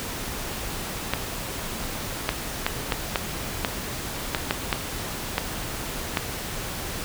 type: clicks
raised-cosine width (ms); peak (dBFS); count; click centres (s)
0.3; -5; 11; 1.136 / 2.291 / 2.665 / 2.922 / 3.158 / 3.648 / 4.348 / 4.509 / 4.728 / 5.381 / 6.172
effects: pink hiss -32 dBFS RMS until 7.04 s